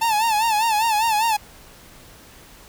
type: tone with vibrato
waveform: 45% pulse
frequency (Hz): 880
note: A5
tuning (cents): 0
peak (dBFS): -17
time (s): 0.01-1.37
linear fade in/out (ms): 10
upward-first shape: sine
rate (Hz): 5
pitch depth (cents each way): 95
effects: pink hiss -46 dBFS RMS until 2.68 s